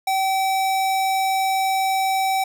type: tone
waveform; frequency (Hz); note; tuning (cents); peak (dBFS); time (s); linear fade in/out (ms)
square; 768; G5; -36; -19; 0.07-2.44; 5
effects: none